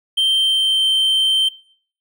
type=tone with pitch glide; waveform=triangle; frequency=3136 to 3118 Hz; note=G7 to G7; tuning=0 to -10 cents; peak=-12 dBFS; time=0.17-1.49 s; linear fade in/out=10 ms; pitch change=-10 cents; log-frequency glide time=0.33-0.87 s; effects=noise-tail reverb RT60 0.6 s tail -25 dB re dry